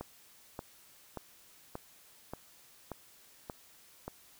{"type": "click train", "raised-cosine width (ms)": 1, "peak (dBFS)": -25, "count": 8, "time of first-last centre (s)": [0.01, 4.08], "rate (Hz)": 1.72, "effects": ["white hiss -60 dBFS RMS until 4.39 s"]}